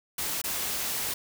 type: noise with dropouts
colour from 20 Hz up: white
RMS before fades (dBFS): -31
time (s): 0.18-1.14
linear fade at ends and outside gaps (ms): 5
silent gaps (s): 0.417-0.439
effects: none